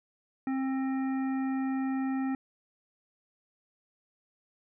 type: harmonic tone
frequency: 265.6 Hz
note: C4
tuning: 26 cents sharp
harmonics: 1 / 3 / 5 / 7 / 9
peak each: -28 / -40 / -46 / -46 / -53 dBFS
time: 0.47-2.35 s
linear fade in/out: 2 ms
effects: none